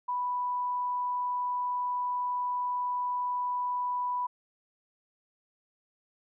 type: tone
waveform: sine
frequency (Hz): 987.8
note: B5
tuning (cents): 0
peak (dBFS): -28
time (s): 0.08-4.27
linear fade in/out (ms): 10
effects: none